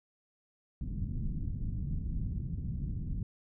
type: low-pass noise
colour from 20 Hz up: pink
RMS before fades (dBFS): -35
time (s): 0.81-3.23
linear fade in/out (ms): 2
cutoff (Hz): 200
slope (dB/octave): 24
effects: none